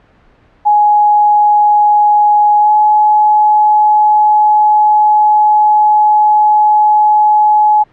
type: tone with pitch glide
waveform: sine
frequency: 836 to 846.7 Hz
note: G#5 to G#5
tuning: +11 to +33 cents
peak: -5 dBFS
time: 0.65-7.84 s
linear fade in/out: 20 ms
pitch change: +22 cents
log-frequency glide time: 2.59-2.71 s
effects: pink hiss -48 dBFS RMS until 7.92 s + low-pass 2000 Hz 12 dB/octave